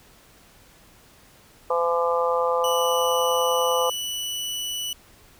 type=harmonic tone; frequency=170 Hz; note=F3; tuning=46 cents flat; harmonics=3 / 4 / 5 / 6 / 7; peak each=-22 / -31 / -28 / -28 / -27 dBFS; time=1.7-3.9 s; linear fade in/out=5 ms
type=tone; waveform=sawtooth; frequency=2960 Hz; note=F#7; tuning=in tune; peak=-24 dBFS; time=2.64-4.93 s; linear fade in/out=2 ms
effects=pink hiss -53 dBFS RMS until 5.39 s